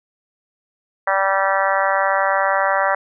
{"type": "harmonic tone", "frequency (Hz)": 194.1, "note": "G3", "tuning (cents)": -17, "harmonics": [3, 4, 5, 6, 7, 8, 9, 10], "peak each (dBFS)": [-21, -22, -23, -24, -24, -25, -26, -26], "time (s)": [1.07, 2.95], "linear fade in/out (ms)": 5, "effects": []}